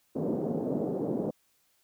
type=band-pass noise; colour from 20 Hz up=pink; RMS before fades=-31 dBFS; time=0.15-1.31 s; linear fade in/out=10 ms; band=180 to 550 Hz; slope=24 dB/octave; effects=white hiss -70 dBFS RMS until 1.83 s